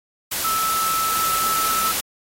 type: tone in noise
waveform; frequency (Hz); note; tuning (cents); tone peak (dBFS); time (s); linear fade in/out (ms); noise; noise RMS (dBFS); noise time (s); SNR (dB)
sine; 1313; E6; -7; -20; 0.44-1.92; 10; white; -24; 0.31-2.01; +1
effects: AAC 48 kbps